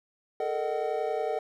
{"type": "tone cluster", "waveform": "triangle", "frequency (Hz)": [430.6, 461.5, 614, 753], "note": ["A4", "A#4", "D#5", "F#5"], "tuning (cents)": [-37, -17, -23, 30], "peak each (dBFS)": -31, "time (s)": [0.4, 1.39], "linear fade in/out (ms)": 2, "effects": []}